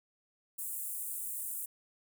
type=high-pass noise; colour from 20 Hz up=pink; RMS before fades=-39 dBFS; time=0.58-1.66 s; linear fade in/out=10 ms; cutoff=8300 Hz; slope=48 dB/octave; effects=none